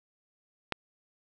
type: click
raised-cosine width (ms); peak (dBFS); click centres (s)
0.3; -13; 0.723
effects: none